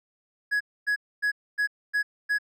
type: tone bursts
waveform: triangle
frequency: 1675 Hz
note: G#6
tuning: 14 cents sharp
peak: -20 dBFS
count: 6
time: 0.51-2.386 s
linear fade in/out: 20 ms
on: 96 ms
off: 260 ms
effects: none